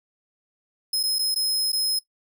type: tone with dropouts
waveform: sawtooth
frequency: 5130 Hz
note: E8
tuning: 48 cents flat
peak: -19 dBFS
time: 0.93-1.99 s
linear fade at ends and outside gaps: 5 ms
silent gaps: 1.031-1.035 / 1.186-1.191 / 1.345-1.359 / 1.72-1.729 s
effects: noise-tail reverb RT60 0.1 s tail -19 dB re dry